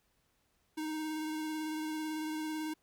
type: tone with vibrato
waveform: square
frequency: 311.1 Hz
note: D#4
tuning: in tune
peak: -36 dBFS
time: 0.77-2.74 s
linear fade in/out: 10 ms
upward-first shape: sine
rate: 18 Hz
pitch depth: 18 cents each way
effects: pink hiss -75 dBFS RMS until 2.82 s